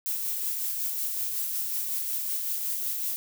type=noise with tremolo; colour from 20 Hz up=violet; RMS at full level=-29 dBFS; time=0.06-3.16 s; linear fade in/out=0 ms; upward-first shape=sine; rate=5.4 Hz; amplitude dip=30%; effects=none